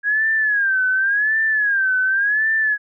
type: tone with vibrato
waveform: sine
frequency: 1639 Hz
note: G#6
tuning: 23 cents flat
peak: -15 dBFS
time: 0.03-2.78 s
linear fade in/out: 50 ms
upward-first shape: sine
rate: 0.9 Hz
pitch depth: 140 cents each way
effects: none